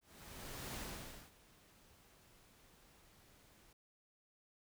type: noise with ADSR envelope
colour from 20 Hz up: pink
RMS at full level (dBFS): -45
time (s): 0.01-3.73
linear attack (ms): 750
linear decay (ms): 550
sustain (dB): -21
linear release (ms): 4
effects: none